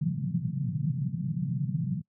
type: band-pass noise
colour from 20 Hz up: pink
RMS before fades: -30 dBFS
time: 0.01-2.02 s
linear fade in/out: 10 ms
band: 130 to 180 Hz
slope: 48 dB/octave
effects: noise-tail reverb RT60 0.1 s tail -24 dB re dry